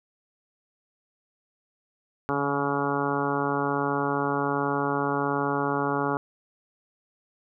harmonic tone with a mistuned harmonic, 141.3 Hz, C#3, 34 cents sharp, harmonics 1 / 2 / 3 / 4 / 5 / 6 / 7 / 8 / 9 / 10, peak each -34 / -30 / -30 / -35 / -36 / -31 / -36 / -32 / -36 / -34 dBFS, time 2.29-6.17 s, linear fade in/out 0 ms, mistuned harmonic 1, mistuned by +32 cents, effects none

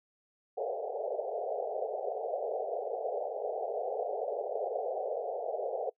pink band-pass noise, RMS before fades -35 dBFS, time 0.57-5.9 s, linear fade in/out 5 ms, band 420 to 770 Hz, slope 96 dB/octave, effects noise-tail reverb RT60 0.1 s tail -23 dB re dry

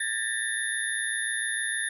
sine tone cluster, 1651 / 1777 / 1884 / 3611 / 10360 Hz, G#6 / A6 / A#6 / A7 / E9, -11 / +17 / +18 / +44 / -31 cents, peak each -36 / -30 / -37 / -38 / -32 dBFS, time 0-1.89 s, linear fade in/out 5 ms, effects 10-bit

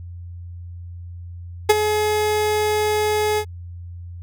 30% pulse tone with ADSR envelope, 424 Hz, G#4, 36 cents sharp, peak -5 dBFS, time 1.69-3.45 s, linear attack 10 ms, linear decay 29 ms, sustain -10 dB, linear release 69 ms, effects added 87 Hz sine -32 dBFS peak until 4.22 s

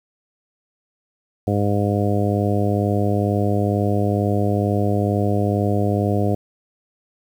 harmonic tone, 102.2 Hz, G#2, 27 cents flat, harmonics 1 / 2 / 3 / 4 / 5 / 6 / 7, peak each -20 / -23 / -25 / -26 / -27 / -28 / -28 dBFS, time 1.47-6.35 s, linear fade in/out 5 ms, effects 8-bit

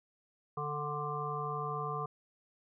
harmonic tone with a mistuned harmonic, 147.3 Hz, D3, 6 cents sharp, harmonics 1 / 3 / 5 / 7 / 8, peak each -40 / -41 / -43 / -40 / -39 dBFS, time 0.57-2.06 s, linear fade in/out 5 ms, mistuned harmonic 7, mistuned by +25 cents, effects none

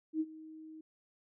sine tone with ADSR envelope, 315.1 Hz, D#4, 22 cents sharp, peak -28 dBFS, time 0.13-0.81 s, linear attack 73 ms, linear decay 45 ms, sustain -19 dB, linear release 5 ms, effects none

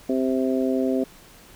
harmonic tone, 130.81 Hz, C3, in tune, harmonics 2 / 3 / 4 / 5, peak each -22 / -26 / -28 / -30 dBFS, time 0.09-1.04 s, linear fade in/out 5 ms, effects pink hiss -49 dBFS RMS until 1.55 s

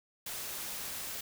white noise, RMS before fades -40 dBFS, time 0.26-1.21 s, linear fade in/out 5 ms, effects none

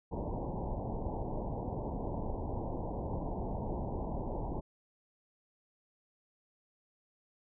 pink low-pass noise, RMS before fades -37 dBFS, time 0.11-4.61 s, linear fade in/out 20 ms, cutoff 970 Hz, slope 96 dB/octave, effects none

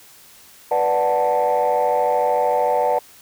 sine chord, B minor seventh, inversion none, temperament equal, 493.9 / 587.3 / 740 / 880 Hz, B4 / D5 / F#5 / A5, 0 / 0 / 0 / 0 cents, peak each -20 dBFS, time 0.71-2.99 s, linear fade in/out 5 ms, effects tanh soft clip ceiling -10 dBFS + white hiss -47 dBFS RMS until 3.21 s

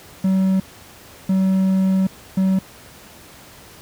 triangle tone bursts at uneven times, 190 Hz, F#3, 46 cents sharp, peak -12 dBFS, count 3, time 0.24-0.6 / 1.29-2.07 / 2.37-2.59 s, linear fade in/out 5 ms, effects pink hiss -43 dBFS RMS until 3.81 s + high-pass 60 Hz 12 dB/octave

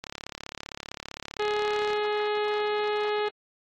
click train, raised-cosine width 0.2 ms, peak -18 dBFS, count 68, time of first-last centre 0.04-1.933 s, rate 35.4 Hz
harmonic tone, 419.6 Hz, G#4, 18 cents sharp, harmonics 1 / 2 / 3 / 4 / 5 / 6 / 7 / 8 / 9 / 10, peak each -26 / -32 / -36 / -38 / -40 / -42 / -43 / -44 / -45 / -46 dBFS, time 1.39-3.29 s, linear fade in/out 10 ms
effects AAC 64 kbps

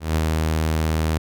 sawtooth tone with ADSR envelope, 79.1 Hz, D#2, 29 cents sharp, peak -13 dBFS, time 0-1.18 s, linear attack 160 ms, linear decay 32 ms, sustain -2 dB, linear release 5 ms, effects none

